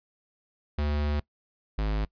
square tone pair in turn, 73.8 / 52.36 Hz, D2 / G#1, +9 / +15 cents, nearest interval tritone, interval 594 cents, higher first, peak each -26 dBFS, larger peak neither, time 0.78-1.2 / 1.78-2.05 s, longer first, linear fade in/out 5 ms, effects noise-tail reverb RT60 0.1 s tail -22 dB re dry + resampled to 11025 Hz

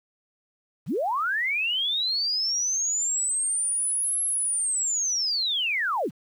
sine linear two-way sweep, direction up then down, 92.5 to 11150 to 92.5 Hz, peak -23 dBFS, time 0.86-6.11 s, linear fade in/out 50 ms, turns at 4.23 s, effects 9-bit

